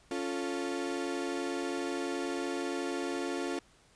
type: chord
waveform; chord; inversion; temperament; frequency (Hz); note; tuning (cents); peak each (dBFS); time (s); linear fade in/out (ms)
35% pulse; Db augmented; none; equal; 277.2 / 349.2 / 440; Db4 / F4 / A4; 0 / 0 / 0; -35 / -34 / -38; 0.11-3.59; 2
effects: pink hiss -63 dBFS RMS until 3.95 s + resampled to 22050 Hz